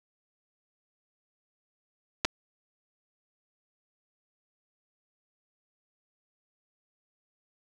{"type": "clicks", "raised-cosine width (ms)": 0.2, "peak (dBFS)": [-8, -9], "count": 2, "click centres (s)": [2.248, 2.251], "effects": []}